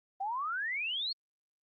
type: exponential sweep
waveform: sine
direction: up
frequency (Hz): 749 to 4435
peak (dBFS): -32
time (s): 0.2-1.13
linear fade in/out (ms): 10
effects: Opus 32 kbps